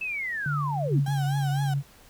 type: linear sweep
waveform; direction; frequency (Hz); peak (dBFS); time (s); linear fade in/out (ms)
sine; down; 2653 to 210.3; -28; 0.01-1; 5
type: tone with tremolo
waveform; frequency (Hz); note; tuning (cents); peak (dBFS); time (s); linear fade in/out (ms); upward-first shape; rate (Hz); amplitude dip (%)
sine; 145; D3; -22; -25; 0.46-1.08; 2; triangle; 2.8; 30
type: tone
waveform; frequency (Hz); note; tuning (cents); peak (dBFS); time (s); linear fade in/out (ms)
sine; 139.9; C#3; +16; -23; 0.87-1.83; 50
type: tone with vibrato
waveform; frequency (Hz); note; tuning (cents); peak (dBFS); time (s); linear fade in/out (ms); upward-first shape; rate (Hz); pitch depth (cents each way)
35% pulse; 783; G5; -2; -31; 1.06-1.74; 5; triangle; 4; 140
effects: pink hiss -54 dBFS RMS until 2.09 s